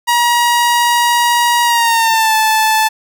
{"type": "tone with pitch glide", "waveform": "sawtooth", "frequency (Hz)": [954, 874.8], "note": ["A#5", "A5"], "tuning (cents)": [40, -10], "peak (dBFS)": -6, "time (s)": [0.07, 2.89], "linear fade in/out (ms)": 20, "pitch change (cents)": -150, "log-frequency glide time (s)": [1.64, 2.35], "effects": []}